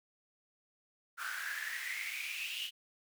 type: noise with high-pass filter sweep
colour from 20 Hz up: pink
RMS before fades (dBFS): -40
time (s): 1.17-2.71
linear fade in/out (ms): 50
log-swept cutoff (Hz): 1400 to 3000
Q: 9.5
effects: none